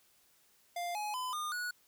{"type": "tone with pitch steps", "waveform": "square", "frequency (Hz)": [698.5, 840.3, 1010.9, 1216.2, 1463.1], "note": ["F5", "G#5", "B5", "D#6", "F#6"], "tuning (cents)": [0, 20, 40, -40, -20], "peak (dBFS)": -36, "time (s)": [0.76, 1.71], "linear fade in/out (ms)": 5, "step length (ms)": 190, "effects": ["white hiss -68 dBFS RMS until 1.87 s"]}